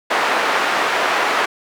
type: band-pass noise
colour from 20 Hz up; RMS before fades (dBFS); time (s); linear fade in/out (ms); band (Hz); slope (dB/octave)
white; -18; 0.1-1.46; 10; 470 to 1600; 12
effects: none